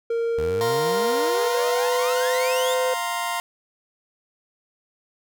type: tone with pitch glide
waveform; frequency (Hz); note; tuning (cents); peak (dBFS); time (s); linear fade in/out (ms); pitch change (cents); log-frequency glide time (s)
triangle; 463.1 to 510.9; A#4 to C5; -11 to -41; -19; 0.1-2.94; 5; +170; 0.73-2.48
type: exponential sweep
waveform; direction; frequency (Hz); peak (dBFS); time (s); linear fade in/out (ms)
sawtooth; up; 73.42 to 3738; -26; 0.38-2.74; 0
type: chord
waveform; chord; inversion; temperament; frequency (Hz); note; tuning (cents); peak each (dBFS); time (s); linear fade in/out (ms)
sawtooth; F suspended fourth; none; just; 698.5 / 931.3 / 1047.7; F5 / Bb5 / C6; 0 / -2 / +2; -25; 0.61-3.4; 0
effects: none